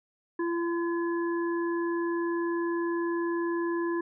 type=harmonic tone; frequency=340 Hz; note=F4; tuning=46 cents flat; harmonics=1 / 3 / 5; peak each=-27 / -36 / -39 dBFS; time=0.39-4.01 s; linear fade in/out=5 ms; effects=none